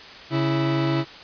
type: tone pair together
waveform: 40% pulse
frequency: 138.18 / 329.6 Hz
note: C#3 / E4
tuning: -5 / 0 cents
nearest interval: octave + minor third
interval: 1505 cents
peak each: -22 dBFS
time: 0.3-1.05 s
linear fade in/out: 50 ms
effects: white hiss -41 dBFS RMS until 1.23 s + resampled to 11025 Hz